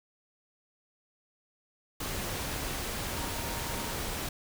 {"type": "tone in noise", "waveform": "sine", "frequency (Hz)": 932.3, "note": "A#5", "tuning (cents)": 0, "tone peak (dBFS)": -44, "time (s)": [3.15, 3.92], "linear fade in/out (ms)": 5, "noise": "pink", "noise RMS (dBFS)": -35, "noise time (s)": [2, 4.29], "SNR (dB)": -12, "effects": []}